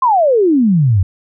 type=exponential sweep; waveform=sine; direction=down; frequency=1078 to 87.4 Hz; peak=-8 dBFS; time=0.02-1.03 s; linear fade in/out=5 ms; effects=none